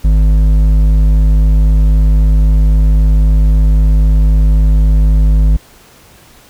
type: tone with hard clipping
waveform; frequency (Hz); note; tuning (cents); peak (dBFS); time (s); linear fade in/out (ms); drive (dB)
triangle; 51.91; G#1; 0; -7; 0.04-5.57; 10; 11
effects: pink hiss -42 dBFS RMS until 6.49 s